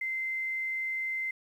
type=tone with quantisation; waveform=sine; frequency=2076 Hz; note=C7; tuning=14 cents flat; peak=-30 dBFS; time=0.01-1.31 s; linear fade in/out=5 ms; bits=10; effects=none